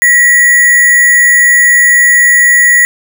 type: tone with sample-and-hold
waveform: sine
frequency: 1938 Hz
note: B6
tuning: 33 cents flat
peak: -3 dBFS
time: 0.02-2.85 s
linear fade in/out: 0 ms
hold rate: 8820 Hz
effects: none